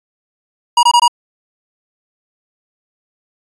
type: tone bursts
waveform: square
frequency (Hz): 956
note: A#5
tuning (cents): +43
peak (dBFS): -7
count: 4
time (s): 0.77-1.08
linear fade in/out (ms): 5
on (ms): 61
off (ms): 22
effects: resampled to 22050 Hz